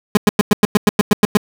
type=tone bursts; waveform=30% pulse; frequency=207.4 Hz; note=G#3; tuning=2 cents flat; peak=-4 dBFS; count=11; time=0.15-1.371 s; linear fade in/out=2 ms; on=21 ms; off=99 ms; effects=none